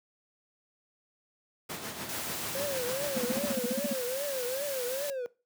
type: noise with tremolo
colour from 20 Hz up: pink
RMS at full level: -36 dBFS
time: 1.69-3.56 s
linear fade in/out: 10 ms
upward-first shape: sine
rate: 6.8 Hz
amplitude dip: 45%
type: noise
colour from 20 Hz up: white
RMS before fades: -38 dBFS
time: 2.09-5.1 s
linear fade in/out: 0 ms
type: tone with vibrato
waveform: triangle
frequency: 531 Hz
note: C5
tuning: 25 cents sharp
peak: -30 dBFS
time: 2.55-5.26 s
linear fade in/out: 0 ms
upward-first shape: triangle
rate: 2.5 Hz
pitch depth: 180 cents each way
type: tone bursts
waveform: triangle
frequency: 228.7 Hz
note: A#3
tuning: 33 cents flat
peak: -25 dBFS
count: 12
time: 3.16-3.931 s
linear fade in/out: 5 ms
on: 23 ms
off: 45 ms
effects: noise-tail reverb RT60 0.3 s tail -20 dB re dry + high-pass 150 Hz 12 dB/octave